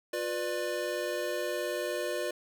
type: chord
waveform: square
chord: B diminished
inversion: second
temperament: just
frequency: 355.6 / 493.9 / 592.7 Hz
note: F4 / B4 / D5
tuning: +31 / 0 / +16 cents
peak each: -37 / -37 / -35 dBFS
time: 0.13-2.31 s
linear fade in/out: 5 ms
effects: none